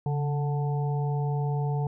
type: harmonic tone with a mistuned harmonic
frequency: 146.83 Hz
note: D3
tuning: in tune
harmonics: 1 / 3 / 5 / 6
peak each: -25 / -36 / -38 / -39 dBFS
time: 0.06-1.87 s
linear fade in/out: 2 ms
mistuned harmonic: 1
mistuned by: -60 cents
effects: none